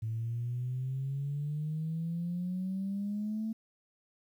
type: exponential sweep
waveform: sine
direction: up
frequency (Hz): 110 to 223.3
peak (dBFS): -31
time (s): 0.02-3.53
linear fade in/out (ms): 10
effects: tanh soft clip ceiling -27 dBFS + 11-bit